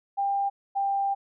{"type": "tone pair in turn", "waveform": "sine", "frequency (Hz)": [796, 792], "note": ["G5", "G5"], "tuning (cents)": [26, 18], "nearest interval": "unison", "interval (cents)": 8, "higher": "first", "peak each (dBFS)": -23, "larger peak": "neither", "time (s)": [[0.17, 0.5], [0.75, 1.15]], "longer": "second", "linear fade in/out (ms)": 20, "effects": []}